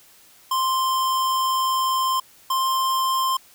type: tone pair in turn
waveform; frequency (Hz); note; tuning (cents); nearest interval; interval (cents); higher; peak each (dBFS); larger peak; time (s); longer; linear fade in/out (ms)
square; 1046.5 / 1050.7; C6 / C6; 0 / +7; unison; 7; second; -20; neither; 0.51-2.2 / 2.5-3.37; first; 5
effects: white hiss -52 dBFS RMS until 3.54 s